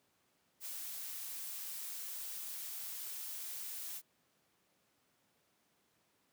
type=noise; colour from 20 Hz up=blue; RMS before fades=-44 dBFS; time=0.6-4.02 s; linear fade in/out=50 ms; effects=pink hiss -75 dBFS RMS until 6.32 s + high-pass 150 Hz 12 dB/octave